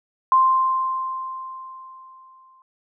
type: tone with exponential decay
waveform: sine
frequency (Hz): 1046.5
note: C6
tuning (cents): 0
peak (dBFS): -11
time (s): 0.32-2.62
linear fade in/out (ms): 1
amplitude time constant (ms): 500
effects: none